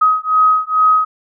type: beating tone pair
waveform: sine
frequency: 1262 / 1264.3 Hz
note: D#6 / D#6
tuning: +24 / +27 cents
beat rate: 2.3 Hz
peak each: -13 dBFS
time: 0.01-1.05 s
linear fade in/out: 10 ms
effects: none